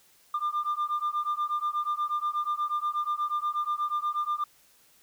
sine beating tone pair, 1195 / 1203.3 Hz, D6 / D6, +30 / +42 cents, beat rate 8.3 Hz, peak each -28 dBFS, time 0.34-4.44 s, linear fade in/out 5 ms, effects tanh soft clip ceiling -23 dBFS + white hiss -61 dBFS RMS until 5.02 s

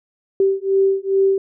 sine beating tone pair, 387.4 / 389.8 Hz, G4 / G4, -20 / -10 cents, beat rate 2.4 Hz, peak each -17 dBFS, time 0.4-1.38 s, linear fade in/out 2 ms, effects none

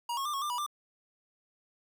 square tone with pitch steps, 951 / 1093 / 1192 / 1099 / 1191 / 974 / 1186 Hz, A#5 / C#6 / D6 / C#6 / D6 / B5 / D6, +34 / -25 / +25 / -15 / +24 / -24 / +17 cents, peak -32 dBFS, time 0.09-0.664 s, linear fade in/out 5 ms, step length 82 ms, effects none

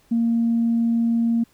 sine tone, 231.6 Hz, A#3, 11 cents flat, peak -16 dBFS, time 0.11-1.44 s, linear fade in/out 10 ms, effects tanh soft clip ceiling -12 dBFS + pink hiss -59 dBFS RMS until 1.53 s

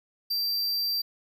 square tone, 4699 Hz, D8, in tune, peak -26 dBFS, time 0.3-1.02 s, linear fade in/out 10 ms, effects none

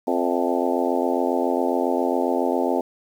harmonic tone with a mistuned harmonic, 87.31 Hz, F2, in tune, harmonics 3 / 4 / 5 / 6 / 7 / 8 / 9 / 10, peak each -25 / -26 / -27 / -28 / -28 / -29 / -30 / -30 dBFS, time 0.07-2.81 s, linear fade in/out 5 ms, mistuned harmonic 8, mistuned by -42 cents, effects 8-bit

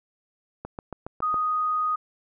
click train, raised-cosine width 1 ms, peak -20 dBFS, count 6, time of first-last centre 0.65-1.343 s, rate 7.22 Hz
sine tone, 1244.5 Hz, D#6, in tune, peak -22 dBFS, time 1.22-1.96 s, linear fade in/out 10 ms
effects none

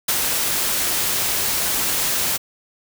white noise with ADSR envelope, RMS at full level -18 dBFS, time 0.08-2.38 s, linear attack 9 ms, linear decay 42 ms, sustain -3 dB, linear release 22 ms, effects none

